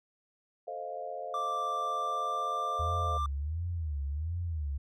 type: chord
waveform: sine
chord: F dominant seventh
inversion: first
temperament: equal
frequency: 440 / 523.3 / 622.3 / 698.5 Hz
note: A4 / C5 / Eb5 / F5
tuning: 0 / 0 / 0 / 0 cents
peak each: -45 / -42 / -42 / -39 dBFS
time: 0.67-3.18 s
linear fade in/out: 10 ms
type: tone with pitch glide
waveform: triangle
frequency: 1174.7 to 1183.6 Hz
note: D6 to D6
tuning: 0 to +13 cents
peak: -29 dBFS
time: 1.34-3.26 s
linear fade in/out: 2 ms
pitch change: +13 cents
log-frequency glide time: 1.62-2.53 s
type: tone with vibrato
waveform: sine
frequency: 78.1 Hz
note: D#2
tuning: 7 cents sharp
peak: -31 dBFS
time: 2.79-4.78 s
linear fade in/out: 10 ms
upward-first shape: sine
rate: 1.4 Hz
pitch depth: 200 cents each way
effects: none